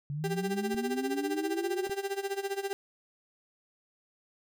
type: linear sweep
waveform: sine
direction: up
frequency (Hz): 140.1 to 374.8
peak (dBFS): -32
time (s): 0.1-1.87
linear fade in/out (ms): 0
type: tone with tremolo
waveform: 35% pulse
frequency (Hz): 394.7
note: G4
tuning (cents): +12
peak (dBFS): -27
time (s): 0.24-2.73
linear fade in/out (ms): 0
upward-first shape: sine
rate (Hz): 15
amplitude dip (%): 85
type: clicks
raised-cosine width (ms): 3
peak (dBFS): -32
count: 2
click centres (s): 0.745 / 1.896
effects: none